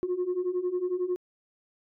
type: beating tone pair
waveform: sine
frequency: 354 / 365 Hz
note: F4 / F#4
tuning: +23 / -24 cents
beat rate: 11 Hz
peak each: -30 / -27 dBFS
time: 0.03-1.16 s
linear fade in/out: 0 ms
effects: tanh soft clip ceiling -22 dBFS